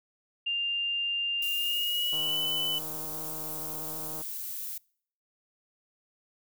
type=tone with pitch glide; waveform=sine; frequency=2797 to 2998 Hz; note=F7 to F#7; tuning=+2 to +22 cents; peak=-27 dBFS; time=0.46-2.79 s; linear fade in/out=10 ms; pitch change=+120 cents; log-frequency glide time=1.53-2.4 s
type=noise; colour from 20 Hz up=violet; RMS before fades=-37 dBFS; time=1.42-4.78 s; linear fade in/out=5 ms
type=click train; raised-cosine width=1 ms; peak=-31 dBFS; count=324; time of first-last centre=2.13-4.214 s; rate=155 Hz
effects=noise-tail reverb RT60 0.6 s tail -26 dB re dry